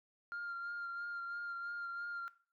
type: tone with vibrato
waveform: sine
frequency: 1396.9 Hz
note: F6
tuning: in tune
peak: -38 dBFS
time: 0.32-2.28 s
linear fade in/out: 0 ms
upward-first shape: sine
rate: 3 Hz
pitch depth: 19 cents each way
effects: noise-tail reverb RT60 0.4 s tail -17 dB re dry + tanh soft clip ceiling -37 dBFS